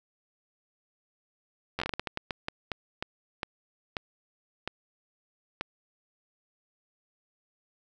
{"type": "slowing click train", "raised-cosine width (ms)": 0.3, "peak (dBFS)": -15, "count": 18, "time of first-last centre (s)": [1.79, 5.61], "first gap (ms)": 11, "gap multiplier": 1.32, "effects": []}